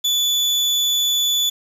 35% pulse tone, 3466 Hz, A7, 27 cents flat, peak -14 dBFS, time 0.04-1.5 s, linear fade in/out 10 ms, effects resampled to 32000 Hz + 7-bit

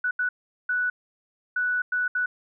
sine tone bursts at uneven times, 1480 Hz, F#6, in tune, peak -22 dBFS, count 6, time 0.04-0.11 / 0.19-0.29 / 0.69-0.9 / 1.56-1.82 / 1.92-2.08 / 2.15-2.26 s, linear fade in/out 5 ms, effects none

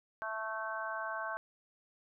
harmonic tone, 220 Hz, A3, in tune, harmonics 3 / 4 / 5 / 6 / 7, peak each -42 / -44 / -41 / -48 / -40 dBFS, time 0.22-1.37 s, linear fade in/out 0 ms, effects none

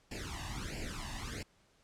pink noise with flanger, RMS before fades -41 dBFS, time 0.11-1.43 s, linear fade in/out 5 ms, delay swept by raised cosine 0.4 to 1.11 ms, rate 1.5 Hz, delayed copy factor +0.9, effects pink hiss -69 dBFS RMS until 1.83 s + low-pass 8000 Hz 12 dB/octave

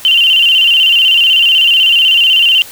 sine tone with vibrato, 2923 Hz, F#7, 22 cents flat, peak -5 dBFS, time 0.05-2.62 s, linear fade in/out 0 ms, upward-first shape square, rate 16 Hz, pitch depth 83 cents each way, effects white hiss -32 dBFS RMS until 2.71 s

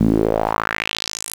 sawtooth tone with band-pass filter sweep, 54.3 Hz, A1, 22 cents flat, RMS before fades -20 dBFS, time 0-1.34 s, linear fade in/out 5 ms, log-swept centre 200 to 11000 Hz, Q 3.3, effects 7-bit

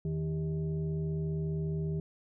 sine tone with frequency modulation, 157.4 Hz, D#3, 20 cents sharp, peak -30 dBFS, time 0.05-2 s, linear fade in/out 2 ms, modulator 240 Hz, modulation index 0.69, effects none

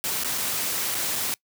white noise with dropouts, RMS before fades -27 dBFS, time 0.04-1.34 s, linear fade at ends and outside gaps 0 ms, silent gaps 0.236-0.246 / 0.378-0.382 / 0.946-0.951 / 1.156-1.16 s, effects noise-tail reverb RT60 0.1 s tail -24 dB re dry + high-pass 80 Hz 12 dB/octave

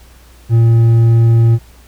triangle tone with hard clipping, 115.2 Hz, A#2, 20 cents flat, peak -7 dBFS, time 0.49-1.59 s, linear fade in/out 50 ms, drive 7 dB, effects added 60 Hz sine -40 dBFS peak until 1.87 s + pink hiss -46 dBFS RMS until 1.87 s

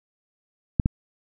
clicks, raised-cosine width 5 ms, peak -6 / -7 dBFS, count 2, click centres 0.798 / 0.859 s, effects none

